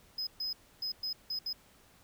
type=tone bursts at uneven times; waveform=triangle; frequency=5060 Hz; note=D#8; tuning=28 cents sharp; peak=-32 dBFS; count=6; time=0.18-0.27 / 0.4-0.53 / 0.82-0.92 / 1.03-1.13 / 1.3-1.39 / 1.46-1.53 s; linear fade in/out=5 ms; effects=pink hiss -62 dBFS RMS until 2.03 s